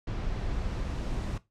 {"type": "noise with low-pass filter sweep", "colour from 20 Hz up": "brown", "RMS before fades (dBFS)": -32, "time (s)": [0.07, 1.38], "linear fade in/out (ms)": 5, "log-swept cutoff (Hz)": [4600, 8400], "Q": 0.8, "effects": ["noise-tail reverb RT60 0.2 s tail -17 dB re dry"]}